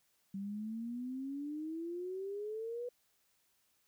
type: exponential sweep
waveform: sine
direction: up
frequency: 193 to 493.9 Hz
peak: -38 dBFS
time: 0.34-2.89 s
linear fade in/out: 5 ms
effects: white hiss -75 dBFS RMS until 3.87 s